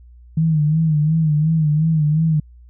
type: tone with vibrato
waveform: sine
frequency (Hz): 155.56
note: D#3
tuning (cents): 0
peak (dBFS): -13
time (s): 0.37-2.4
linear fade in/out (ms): 5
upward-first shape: sine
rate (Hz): 2.8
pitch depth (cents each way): 77
effects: added 60 Hz sine -41 dBFS peak until 2.69 s